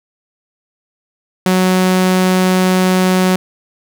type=tone; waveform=sawtooth; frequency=185 Hz; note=F#3; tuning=in tune; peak=-6 dBFS; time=1.46-3.36 s; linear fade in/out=2 ms; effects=none